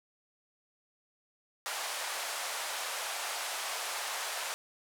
pink band-pass noise, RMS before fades -37 dBFS, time 1.66-4.54 s, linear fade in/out 0 ms, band 640 to 12000 Hz, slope 24 dB/octave, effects none

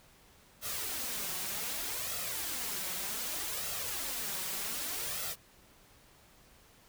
white noise with flanger, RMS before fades -37 dBFS, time 0.61-5.36 s, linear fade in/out 50 ms, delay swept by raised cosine 1.5 to 5.4 ms, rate 0.65 Hz, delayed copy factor +0.6, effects pink hiss -61 dBFS RMS until 6.88 s

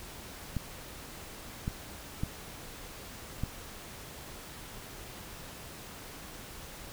clicks, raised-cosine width 5 ms, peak -19 dBFS, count 4, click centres 0.567 / 1.679 / 2.235 / 3.436 s, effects pink hiss -46 dBFS RMS until 6.92 s

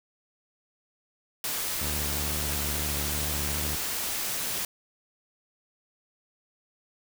white noise, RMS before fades -31 dBFS, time 1.44-4.65 s, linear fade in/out 2 ms
sawtooth tone with vibrato, 73.5 Hz, D2, 2 cents sharp, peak -28 dBFS, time 1.81-3.76 s, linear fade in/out 5 ms, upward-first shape square, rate 2.3 Hz, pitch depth 23 cents each way
effects none

